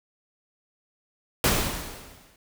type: noise with exponential decay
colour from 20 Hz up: pink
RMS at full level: -19 dBFS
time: 1.44-2.36 s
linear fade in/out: 2 ms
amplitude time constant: 200 ms
effects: none